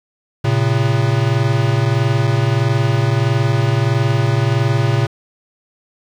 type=tone pair together; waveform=square; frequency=113.75 / 135.3 Hz; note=A#2 / C#3; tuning=-42 / -42 cents; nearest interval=minor third; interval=300 cents; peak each=-16 / -17 dBFS; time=0.44-5.07 s; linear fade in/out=10 ms; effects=low-pass 5000 Hz 12 dB/octave + 7-bit